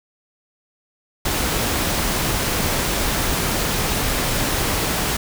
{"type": "noise", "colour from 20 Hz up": "pink", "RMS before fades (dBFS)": -21, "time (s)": [1.25, 5.17], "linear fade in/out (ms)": 5, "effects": []}